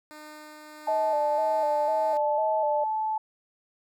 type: tone with tremolo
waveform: 10% pulse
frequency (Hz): 303.9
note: D#4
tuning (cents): -41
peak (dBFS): -34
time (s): 0.11-2.17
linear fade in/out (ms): 0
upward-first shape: triangle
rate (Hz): 1.5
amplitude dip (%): 25
type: tone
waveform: sine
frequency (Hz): 870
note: A5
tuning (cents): -20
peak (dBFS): -25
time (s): 0.87-3.18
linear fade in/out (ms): 5
type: tone with vibrato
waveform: sine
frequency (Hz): 615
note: D#5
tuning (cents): -20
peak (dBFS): -25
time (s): 0.88-2.84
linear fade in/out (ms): 5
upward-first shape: square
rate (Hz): 2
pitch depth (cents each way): 51
effects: none